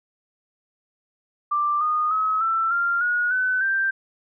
sine tone with pitch steps, 1180 / 1229.4 / 1280.9 / 1334.5 / 1390.4 / 1448.6 / 1509.2 / 1572.4 Hz, D6 / D#6 / D#6 / E6 / F6 / F#6 / F#6 / G6, +8 / -21 / +50 / +21 / -8 / -37 / +34 / +5 cents, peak -19 dBFS, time 1.51-3.91 s, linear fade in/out 10 ms, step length 300 ms, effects none

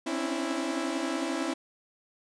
sawtooth tone cluster, 263.5 / 274.6 / 290 / 330.2 Hz, C4 / C#4 / D4 / E4, +12 / -16 / -22 / +3 cents, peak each -31 / -33 / -33 / -28 dBFS, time 0.06-1.54 s, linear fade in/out 10 ms, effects resampled to 22050 Hz

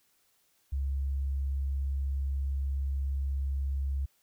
sine tone, 68.4 Hz, C#2, 23 cents flat, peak -28 dBFS, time 0.72-4.06 s, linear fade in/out 10 ms, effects white hiss -70 dBFS RMS until 4.22 s

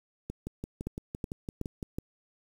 two click trains, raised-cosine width 3 ms, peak -20 / -23 dBFS, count 4 / 10, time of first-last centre 0.87-1.985 / 0.3-1.828 s, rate 2.69 / 5.89 Hz, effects 8-bit

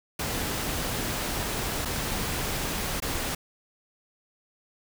pink noise with dropouts, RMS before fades -30 dBFS, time 0.19-3.35 s, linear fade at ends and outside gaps 5 ms, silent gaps 1.851-1.855 / 3.002-3.021 s, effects none

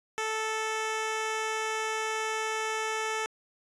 10% pulse tone, 438.9 Hz, A4, 4 cents flat, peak -21 dBFS, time 0.18-3.26 s, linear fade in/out 0 ms, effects resampled to 22050 Hz

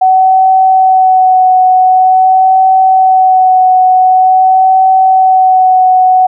sine tone with vibrato, 750 Hz, F#5, 23 cents sharp, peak -3 dBFS, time 0.01-6.27 s, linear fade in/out 10 ms, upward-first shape sine, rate 0.46 Hz, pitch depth 18 cents each way, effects none

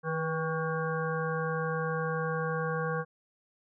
harmonic tone with a mistuned harmonic, 159.5 Hz, D#3, 43 cents sharp, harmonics 1 / 3 / 5 / 7 / 9 / 10, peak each -33 / -33 / -41 / -37 / -40 / -39 dBFS, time 0.03-3.05 s, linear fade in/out 50 ms, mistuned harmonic 3, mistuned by +29 cents, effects none

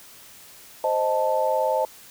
sine chord, A diminished, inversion first, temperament equal, 523.3 / 622.3 / 880 Hz, C5 / Eb5 / A5, 0 / 0 / 0 cents, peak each -24 dBFS, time 0.84-1.85 s, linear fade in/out 2 ms, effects white hiss -47 dBFS RMS until 2.1 s

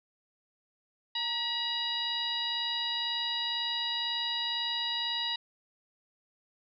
harmonic tone with a mistuned harmonic, 962 Hz, B5, 46 cents flat, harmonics 1 / 2 / 3 / 4 / 5, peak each -40 / -40 / -37 / -32 / -39 dBFS, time 1.15-5.36 s, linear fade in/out 5 ms, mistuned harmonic 1, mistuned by -60 cents, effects none

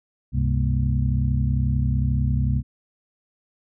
sine tone cluster, 68.4 / 99.6 / 130.7 / 204.7 / 239.9 Hz, C#2 / G2 / C3 / G#3 / A#3, -23 / +28 / -1 / -25 / +50 cents, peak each -22 / -29 / -22 / -31 / -31 dBFS, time 0.32-2.63 s, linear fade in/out 50 ms, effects none

